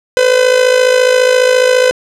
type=tone with amplitude modulation; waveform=45% pulse; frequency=506 Hz; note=B4; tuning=42 cents sharp; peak=-4 dBFS; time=0.17-1.91 s; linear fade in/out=0 ms; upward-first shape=sine; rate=54.6 Hz; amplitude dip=65%; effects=low-pass 8000 Hz 12 dB/octave